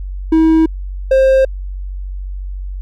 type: tone pair in turn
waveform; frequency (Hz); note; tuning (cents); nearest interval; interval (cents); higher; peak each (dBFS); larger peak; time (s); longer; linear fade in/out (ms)
triangle; 321 / 530.2; E4 / C5; -46 / +23; major sixth; 869; second; -5; neither; 0.32-0.66 / 1.11-1.45; neither; 5
effects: added 47 Hz sine -21 dBFS peak until 2.81 s